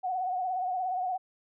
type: tone with vibrato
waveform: sine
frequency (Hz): 738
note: F#5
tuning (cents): -5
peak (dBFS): -28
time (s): 0.03-1.18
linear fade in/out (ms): 20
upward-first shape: triangle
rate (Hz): 17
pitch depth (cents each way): 68
effects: none